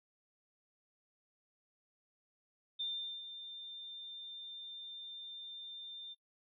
sine tone with ADSR envelope, 3595 Hz, A7, 36 cents sharp, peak -35 dBFS, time 2.79-6.15 s, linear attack 15 ms, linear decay 420 ms, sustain -10 dB, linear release 29 ms, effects noise-tail reverb RT60 0.1 s tail -19 dB re dry

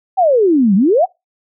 sine exponential two-way sweep, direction down then up, 796 to 182.4 to 796 Hz, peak -8 dBFS, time 0.17-1.06 s, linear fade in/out 20 ms, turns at 0.75 s, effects noise-tail reverb RT60 0.2 s tail -24 dB re dry

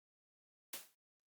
white noise with exponential decay, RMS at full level -41 dBFS, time 0.73-0.95 s, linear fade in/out 5 ms, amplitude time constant 47 ms, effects high-pass 200 Hz 12 dB/octave + Opus 48 kbps

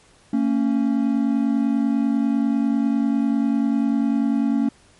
triangle tone pair together, 227.1 / 277.2 Hz, A#3 / C#4, -45 / 0 cents, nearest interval minor third, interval 345 cents, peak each -18 dBFS, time 0.33-4.69 s, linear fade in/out 5 ms, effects pink hiss -54 dBFS RMS until 4.99 s + MP3 48 kbps

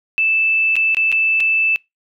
sine tone with dropouts, 2637 Hz, E7, in tune, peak -13 dBFS, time 0.18-1.76 s, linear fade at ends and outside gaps 0 ms, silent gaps 0.756-0.765 / 0.947-0.969 / 1.117-1.125 / 1.402-1.405 s, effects noise-tail reverb RT60 0.2 s tail -25 dB re dry

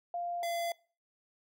sine / square tone pair in turn, 697 / 682.7 Hz, F5 / F5, -4 / -40 cents, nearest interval unison, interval 36 cents, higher first, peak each -33 / -33 dBFS, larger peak neither, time 0.14-0.43 / 0.43-0.72 s, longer neither, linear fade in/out 2 ms, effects noise-tail reverb RT60 0.4 s tail -23 dB re dry

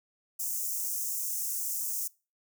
white high-pass noise, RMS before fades -33 dBFS, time 0.39-2.08 s, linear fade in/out 10 ms, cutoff 5900 Hz, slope 48 dB/octave, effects noise-tail reverb RT60 0.3 s tail -22 dB re dry

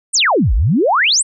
sine exponential two-way sweep, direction down then up, 9397 to 43.65 to 9397 Hz, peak -10 dBFS, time 0.13-1.23 s, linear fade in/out 20 ms, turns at 0.54 s, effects none

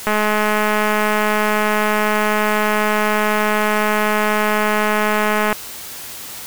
click train, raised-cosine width 0.5 ms, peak -3 dBFS, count 1158, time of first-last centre 0.07-5.528 s, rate 212 Hz, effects white hiss -32 dBFS RMS until 6.46 s

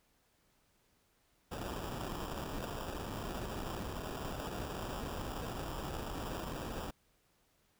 pink noise with sample-and-hold, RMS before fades -41 dBFS, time 1.51-6.91 s, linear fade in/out 10 ms, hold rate 2100 Hz, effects pink hiss -73 dBFS RMS until 7.79 s

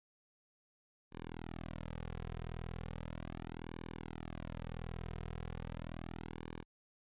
sawtooth tone with flanger, 40.88 Hz, E1, 14 cents flat, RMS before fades -45 dBFS, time 1.11-6.65 s, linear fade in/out 50 ms, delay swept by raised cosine 1.5 to 3.5 ms, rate 0.37 Hz, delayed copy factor -0.95, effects resampled to 8000 Hz

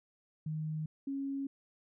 sine tone pair in turn, 155.56 / 275 Hz, D#3 / C#4, 0 / -14 cents, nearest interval minor seventh, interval 986 cents, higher second, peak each -34 / -34 dBFS, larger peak neither, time 0.46-0.86 / 1.07-1.47 s, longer neither, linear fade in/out 5 ms, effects none

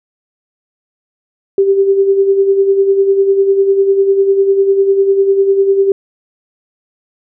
sine tone with tremolo, 392.3 Hz, G4, 1 cent sharp, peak -5 dBFS, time 1.58-5.92 s, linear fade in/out 2 ms, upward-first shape sine, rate 10 Hz, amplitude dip 55%, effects none

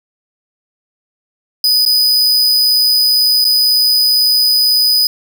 45% pulse tone with dropouts, 4981 Hz, D#8, 1 cent sharp, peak -8 dBFS, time 1.64-5.07 s, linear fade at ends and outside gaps 2 ms, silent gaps 1.852-1.861 / 3.444-3.45 s, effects none

